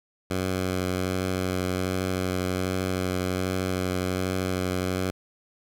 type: tone with vibrato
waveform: 10% pulse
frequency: 92.5 Hz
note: F#2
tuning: in tune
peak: -17 dBFS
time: 0.3-5.11 s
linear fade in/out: 10 ms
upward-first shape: triangle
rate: 1.3 Hz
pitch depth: 16 cents each way
effects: none